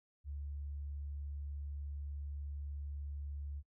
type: tone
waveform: sine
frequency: 71.7 Hz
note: D2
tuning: 41 cents flat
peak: -40 dBFS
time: 0.24-3.63 s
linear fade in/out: 50 ms
effects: noise-tail reverb RT60 0.1 s tail -26 dB re dry